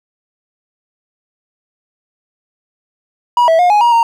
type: tone with pitch steps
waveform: triangle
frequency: 966 / 653 / 714 / 834 / 950 / 926 Hz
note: B5 / E5 / F5 / G#5 / A#5 / A#5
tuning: -39 / -17 / +38 / +7 / +33 / -12 cents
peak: -5 dBFS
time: 3.37-4.03 s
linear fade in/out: 2 ms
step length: 110 ms
effects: none